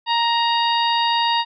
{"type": "harmonic tone with a mistuned harmonic", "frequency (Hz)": 934, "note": "A#5", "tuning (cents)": 3, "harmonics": [1, 2, 3, 4, 5], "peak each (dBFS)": [-18, -27, -25, -24, -29], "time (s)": [0.06, 1.45], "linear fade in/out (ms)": 50, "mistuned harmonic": 3, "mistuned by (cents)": 17, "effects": []}